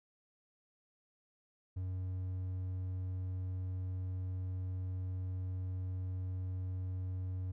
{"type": "tone", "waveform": "triangle", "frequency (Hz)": 92.5, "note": "F#2", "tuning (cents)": 0, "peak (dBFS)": -34, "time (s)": [1.76, 7.52], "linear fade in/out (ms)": 10, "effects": []}